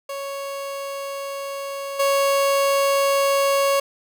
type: tone with level steps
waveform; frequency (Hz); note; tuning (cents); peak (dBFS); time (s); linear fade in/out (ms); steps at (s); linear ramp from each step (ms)
30% pulse; 554.4; C#5; 0; -25 / -14; 0.09-3.8; 5; 1.99; 10
effects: none